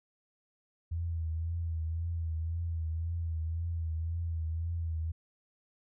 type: tone with vibrato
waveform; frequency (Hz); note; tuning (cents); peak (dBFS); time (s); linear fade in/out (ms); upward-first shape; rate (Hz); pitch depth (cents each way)
sine; 82.41; E2; 0; -31; 0.91-5.12; 10; triangle; 1.9; 58
effects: none